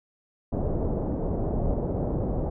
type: low-pass noise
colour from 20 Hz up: pink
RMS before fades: -27 dBFS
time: 0.52-2.5 s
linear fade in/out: 10 ms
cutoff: 670 Hz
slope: 24 dB/octave
effects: none